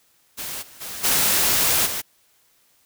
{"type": "noise with level steps", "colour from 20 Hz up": "white", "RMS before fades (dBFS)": [-31, -46, -33, -19, -27], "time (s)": [0.37, 2.02], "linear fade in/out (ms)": 20, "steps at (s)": [0.61, 0.8, 1.03, 1.85], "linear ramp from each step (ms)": 20, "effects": ["white hiss -61 dBFS RMS until 2.85 s"]}